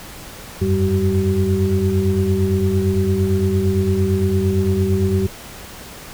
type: tone cluster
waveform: sine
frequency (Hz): 88.9 / 97.7 / 194.6 / 381.6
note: F2 / G2 / G3 / G4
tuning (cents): +31 / -5 / -12 / -47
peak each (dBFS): -20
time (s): 0.61-5.27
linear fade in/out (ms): 10
effects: pink hiss -36 dBFS RMS until 6.13 s